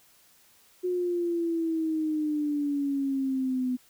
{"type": "exponential sweep", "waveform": "sine", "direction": "down", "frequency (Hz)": [363.9, 250.3], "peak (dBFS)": -25, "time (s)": [0.83, 3.77], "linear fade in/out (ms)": 20, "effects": ["white hiss -60 dBFS RMS until 3.89 s"]}